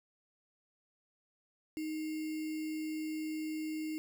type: tone with sample-and-hold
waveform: sine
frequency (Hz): 311.9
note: D#4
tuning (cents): +4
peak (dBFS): -35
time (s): 1.77-3.98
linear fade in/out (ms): 0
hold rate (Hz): 2450
effects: none